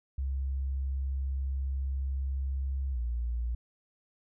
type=tone with pitch glide; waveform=sine; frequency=67.2 to 59.18 Hz; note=C2 to A#1; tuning=+47 to +27 cents; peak=-29 dBFS; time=0.18-3.55 s; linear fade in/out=5 ms; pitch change=-220 cents; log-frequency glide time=2.92-2.98 s; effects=none